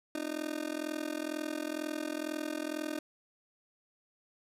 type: tone with amplitude modulation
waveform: 30% pulse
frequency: 306.4 Hz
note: D#4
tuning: 27 cents flat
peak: -28 dBFS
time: 0.15-2.99 s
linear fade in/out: 2 ms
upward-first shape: sine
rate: 42.1 Hz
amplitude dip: 95%
effects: resampled to 32000 Hz